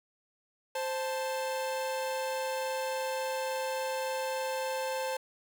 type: tone pair together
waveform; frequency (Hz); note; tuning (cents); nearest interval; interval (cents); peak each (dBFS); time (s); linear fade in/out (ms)
45% pulse; 523.3 / 880; C5 / A5; 0 / 0; major sixth; 900; -33 / -36; 0.75-5.17; 5
effects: none